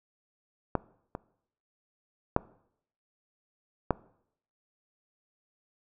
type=clicks; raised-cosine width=1 ms; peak=-11 / -21 / -8 / -9 dBFS; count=4; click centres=0.753 / 1.151 / 2.364 / 3.907 s; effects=noise-tail reverb RT60 0.7 s tail -21 dB re dry